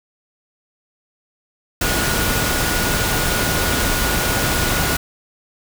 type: tone in noise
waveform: sine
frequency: 1448 Hz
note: F#6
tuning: 38 cents flat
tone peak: -26 dBFS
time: 1.81-4.97 s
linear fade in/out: 5 ms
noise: pink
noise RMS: -19 dBFS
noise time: 1.81-4.97 s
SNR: -10 dB
effects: none